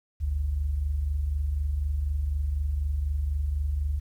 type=tone pair together; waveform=sine; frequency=48.87 / 72.9 Hz; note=G1 / D2; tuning=-5 / -12 cents; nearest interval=perfect fifth; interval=693 cents; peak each=-33 / -25 dBFS; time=0.2-4 s; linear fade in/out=20 ms; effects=10-bit